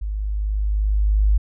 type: tone with level ramp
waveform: sine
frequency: 51.5 Hz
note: G#1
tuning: 14 cents flat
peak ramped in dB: -23 to -12 dBFS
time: 0.01-1.38 s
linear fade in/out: 10 ms
effects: none